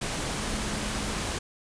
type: tone in noise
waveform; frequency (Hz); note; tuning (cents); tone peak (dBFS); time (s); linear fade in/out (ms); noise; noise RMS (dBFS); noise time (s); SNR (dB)
sine; 211; G#3; +28; -37; 0.37-1.23; 10; pink; -31; 0.01-1.39; -9
effects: resampled to 22050 Hz